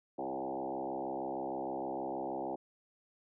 sine tone with frequency modulation, 554.4 Hz, C#5, in tune, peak -35 dBFS, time 0.18-2.56 s, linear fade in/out 10 ms, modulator 66.4 Hz, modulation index 4.4, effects none

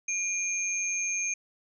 sine tone pair together, 2404 / 6394 Hz, D7 / G8, +40 / +33 cents, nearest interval octave + perfect fourth, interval 1693 cents, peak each -32 / -29 dBFS, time 0.08-1.34 s, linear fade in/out 5 ms, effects none

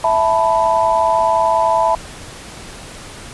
sine chord, E suspended fourth, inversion none, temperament just, 659.3 / 879 / 988.9 Hz, E5 / A5 / B5, 0 / -2 / +2 cents, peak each -16 dBFS, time 0.04-1.95 s, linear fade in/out 2 ms, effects pink hiss -34 dBFS RMS until 3.33 s + resampled to 24000 Hz

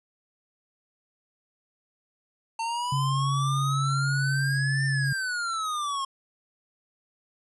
square exponential two-way sweep, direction up then down, 900 to 1800 to 1072 Hz, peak -28 dBFS, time 2.59-6.05 s, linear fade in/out 5 ms, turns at 4.85 s
sine tone, 137.1 Hz, C#3, 19 cents flat, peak -24 dBFS, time 2.92-5.13 s, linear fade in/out 5 ms
effects resampled to 24000 Hz

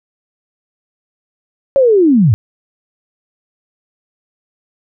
sine linear sweep, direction down, 563 to 91.5 Hz, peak -6 dBFS, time 1.76-2.34 s, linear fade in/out 0 ms, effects none

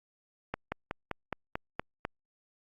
slowing click train, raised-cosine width 0.5 ms, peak -17 dBFS, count 8, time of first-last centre 0.54-2.051 s, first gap 180 ms, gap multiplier 1.06, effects Opus 48 kbps

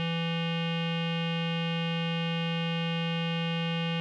square tone with low-pass filter, 166.6 Hz, E3, 19 cents sharp, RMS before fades -30 dBFS, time 0-4 s, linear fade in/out 0 ms, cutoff 2900 Hz, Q 6.2, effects none

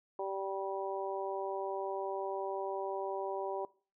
harmonic tone, 194.3 Hz, G3, 15 cents flat, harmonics 2 / 3 / 4 / 5, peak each -38 / -40 / -41 / -42 dBFS, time 0.19-3.65 s, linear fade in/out 2 ms, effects noise-tail reverb RT60 0.4 s tail -21 dB re dry

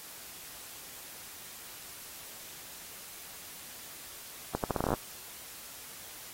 accelerating click train, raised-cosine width 1 ms, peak -15 dBFS, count 12, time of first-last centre 4.55-4.938 s, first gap 88 ms, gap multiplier 0.79, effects white hiss -47 dBFS RMS until 6.33 s + AAC 48 kbps

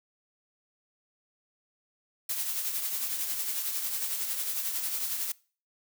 blue noise with tremolo, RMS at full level -30 dBFS, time 2.29-5.32 s, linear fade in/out 5 ms, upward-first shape triangle, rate 11 Hz, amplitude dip 50%, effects noise-tail reverb RT60 0.4 s tail -23 dB re dry

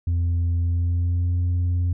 sine tone with pitch glide, 85.6 to 88.11 Hz, F2 to F2, -34 to +16 cents, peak -16 dBFS, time 0.07-1.93 s, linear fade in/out 5 ms, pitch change +50 cents, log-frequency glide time 0.62-1.36 s, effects tanh soft clip ceiling -18 dBFS

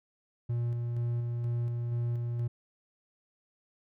triangle tone with tremolo, 119 Hz, A#2, 36 cents sharp, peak -26 dBFS, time 0.49-2.48 s, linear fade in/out 10 ms, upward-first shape square, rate 2.1 Hz, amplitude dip 25%, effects none

